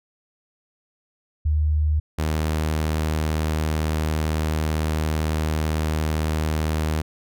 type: tone pair in turn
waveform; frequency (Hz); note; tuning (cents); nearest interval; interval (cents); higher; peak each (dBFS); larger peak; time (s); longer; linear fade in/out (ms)
sine / sawtooth; 76.1 / 77.88; D#2 / D#2; -38 / +2; unison; 40; second; -17; neither; 1.45-2 / 2.18-7.02; second; 10
effects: none